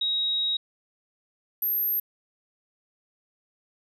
sine tone pair in turn, 3800 / 12841 Hz, A#7 / G9, +33 / +41 cents, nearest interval octave + major sixth, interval 2108 cents, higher second, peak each -23 dBFS, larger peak neither, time 0.01-0.57 / 1.62-2 s, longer first, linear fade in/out 5 ms, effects none

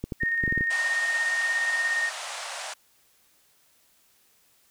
clicks, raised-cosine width 3 ms, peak -17 dBFS, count 8, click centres 0.04 / 0.122 / 0.234 / 0.438 / 0.478 / 0.525 / 0.577 / 0.609 s
sine tone with tremolo, 1846 Hz, A#6, 17 cents flat, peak -22 dBFS, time 0.2-2.1 s, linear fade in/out 20 ms, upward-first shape square, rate 17 Hz, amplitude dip 30%
pink band-pass noise, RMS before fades -36 dBFS, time 0.7-2.74 s, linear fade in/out 10 ms, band 600 to 9600 Hz, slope 48 dB/octave
effects white hiss -63 dBFS RMS until 4.7 s

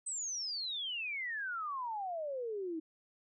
sine exponential sweep, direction down, 8300 to 310 Hz, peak -36 dBFS, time 0.06-2.8 s, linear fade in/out 10 ms, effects none

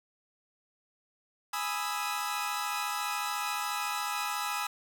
sawtooth chord, E major seventh, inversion first, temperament equal, 830.6 / 987.8 / 1244.5 / 1318.5 Hz, G#5 / B5 / D#6 / E6, 0 / 0 / 0 / 0 cents, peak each -33 / -34 / -33 / -33 dBFS, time 1.53-4.67 s, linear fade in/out 5 ms, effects none

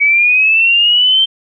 sine linear sweep, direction up, 2256 to 3142 Hz, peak -7 dBFS, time 0-1.26 s, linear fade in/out 20 ms, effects none

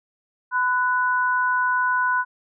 sine tone pair together, 1007.4 / 1480 Hz, B5 / F#6, +34 / 0 cents, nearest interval perfect fifth, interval 666 cents, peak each -21 dBFS, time 0.51-2.25 s, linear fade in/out 50 ms, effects none

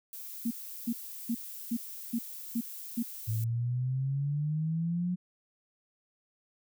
violet noise, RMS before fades -43 dBFS, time 0.13-3.44 s, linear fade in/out 0 ms
sine tone bursts, 233.1 Hz, A#3, in tune, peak -27 dBFS, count 7, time 0.45-3.03 s, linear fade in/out 10 ms, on 60 ms, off 360 ms
sine exponential sweep, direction up, 108.9 to 181.9 Hz, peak -28 dBFS, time 3.27-5.16 s, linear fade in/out 20 ms
effects none

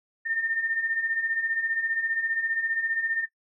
sine beating tone pair, 1800 / 1815 Hz, A6 / A#6, +39 / -47 cents, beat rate 15 Hz, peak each -33 / -26 dBFS, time 0.25-3.26 s, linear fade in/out 20 ms, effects noise-tail reverb RT60 0.1 s tail -17 dB re dry

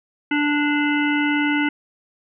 harmonic tone, 293.7 Hz, D4, in tune, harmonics 1 / 3 / 5 / 7 / 9 / 10, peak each -19 / -28 / -25 / -25 / -31 / -33 dBFS, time 0.31-1.69 s, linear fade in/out 5 ms, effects none

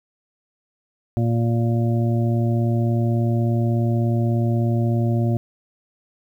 harmonic tone, 116.54 Hz, A#2, in tune, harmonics 1 / 2 / 3 / 5 / 6, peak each -18 / -24 / -28 / -32 / -34 dBFS, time 1.17-5.37 s, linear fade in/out 0 ms, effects 9-bit

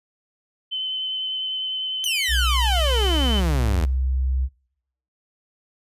sine tone with vibrato, 3053 Hz, G7, 46 cents flat, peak -24 dBFS, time 0.71-3.41 s, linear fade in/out 20 ms, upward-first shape sine, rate 10 Hz, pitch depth 10 cents each way
sawtooth exponential sweep, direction down, 3136 to 75.7 Hz, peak -19 dBFS, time 2.04-3.85 s, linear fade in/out 0 ms
sine tone with pitch glide, 61.6 to 65.07 Hz, B1 to C2, -4 to -9 cents, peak -19 dBFS, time 2.28-4.49 s, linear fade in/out 50 ms, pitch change +95 cents, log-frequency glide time 2.89-3.25 s
effects noise-tail reverb RT60 0.7 s tail -24 dB re dry + resampled to 32000 Hz

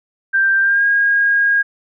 sine tone with pitch glide, 1577 to 1630.7 Hz, G6 to G#6, +10 to -32 cents, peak -11 dBFS, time 0.33-1.63 s, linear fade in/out 20 ms, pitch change +58 cents, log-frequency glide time 0.61-0.85 s, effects none

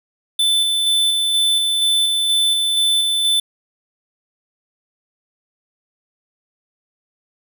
square tone with tremolo, 3520 Hz, A7, in tune, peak -14 dBFS, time 0.39-3.4 s, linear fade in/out 5 ms, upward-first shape square, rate 2.1 Hz, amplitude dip 25%, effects none

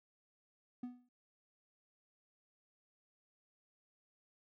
triangle tone with exponential decay, 246.9 Hz, B3, in tune, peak -36 dBFS, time 0.83-1.09 s, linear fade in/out 5 ms, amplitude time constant 56 ms, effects none

